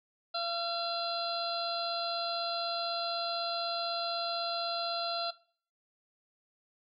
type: harmonic tone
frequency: 682 Hz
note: F5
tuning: 41 cents flat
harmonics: 1 / 2 / 4 / 5 / 6 / 7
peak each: -36 / -37 / -46 / -45 / -35 / -46 dBFS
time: 0.34-5.31 s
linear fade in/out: 10 ms
effects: noise-tail reverb RT60 0.5 s tail -20 dB re dry